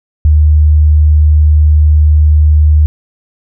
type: tone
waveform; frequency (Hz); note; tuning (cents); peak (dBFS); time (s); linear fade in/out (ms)
sine; 75.9; D#2; -42; -3; 0.25-2.86; 0
effects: none